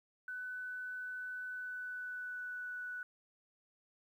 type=tone with pitch glide; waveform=sine; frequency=1499 to 1481.8 Hz; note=F#6 to F#6; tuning=+22 to +2 cents; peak=-40 dBFS; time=0.28-3.03 s; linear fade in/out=2 ms; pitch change=-20 cents; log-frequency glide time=1.46-2.75 s; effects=12-bit